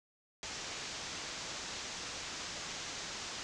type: low-pass noise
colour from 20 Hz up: white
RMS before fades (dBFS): -43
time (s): 0.43-3.43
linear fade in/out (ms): 0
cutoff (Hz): 7000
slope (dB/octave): 48
effects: none